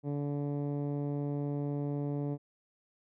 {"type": "tone with low-pass filter", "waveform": "10% pulse", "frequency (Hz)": 144, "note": "D3", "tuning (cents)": -34, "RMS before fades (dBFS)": -34, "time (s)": [0.03, 2.38], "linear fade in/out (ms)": 50, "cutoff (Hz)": 340, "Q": 0.61, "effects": []}